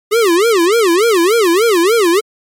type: tone with vibrato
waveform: square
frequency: 396.7 Hz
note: G4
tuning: 21 cents sharp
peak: -9 dBFS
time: 0.11-2.21 s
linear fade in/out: 20 ms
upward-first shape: sine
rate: 3.4 Hz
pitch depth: 300 cents each way
effects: MP3 64 kbps